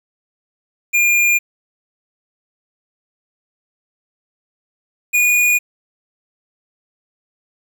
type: tone pair in turn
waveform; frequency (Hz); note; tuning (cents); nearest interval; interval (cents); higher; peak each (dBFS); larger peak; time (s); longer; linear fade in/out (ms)
square; 2410 / 2449; D7 / D#7; +44 / -28; unison; 28; second; -12; neither; 0.93-1.39 / 5.13-5.59; neither; 20
effects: 8-bit